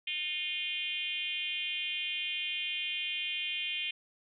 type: tone with frequency modulation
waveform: sine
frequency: 2794 Hz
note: F7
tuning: in tune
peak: -32 dBFS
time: 0.07-3.91 s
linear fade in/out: 5 ms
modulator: 329 Hz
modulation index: 1.7
effects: none